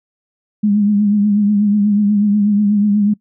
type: tone with vibrato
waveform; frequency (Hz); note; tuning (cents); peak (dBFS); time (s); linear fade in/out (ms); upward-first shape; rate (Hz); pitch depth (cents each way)
sine; 206.2; G#3; -12; -10; 0.63-3.14; 10; triangle; 8.2; 57
effects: noise-tail reverb RT60 0.1 s tail -22 dB re dry